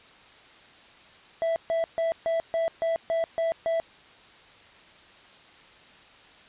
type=tone bursts; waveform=triangle; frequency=660 Hz; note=E5; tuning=2 cents sharp; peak=-21 dBFS; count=9; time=1.42-3.8 s; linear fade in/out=0 ms; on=140 ms; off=140 ms; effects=white hiss -52 dBFS RMS until 6.48 s + resampled to 8000 Hz